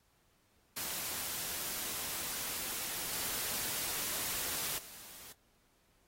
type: noise with level steps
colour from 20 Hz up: white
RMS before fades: -39 / -37 / -51 dBFS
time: 0.76-5.33 s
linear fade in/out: 10 ms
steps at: 3.13 / 4.78 s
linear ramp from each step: 2 ms
effects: pink hiss -72 dBFS RMS until 6.07 s + AAC 48 kbps